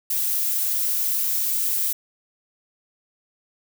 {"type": "noise", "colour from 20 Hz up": "violet", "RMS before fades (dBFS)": -23, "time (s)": [0.1, 1.93], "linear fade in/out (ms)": 5, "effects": []}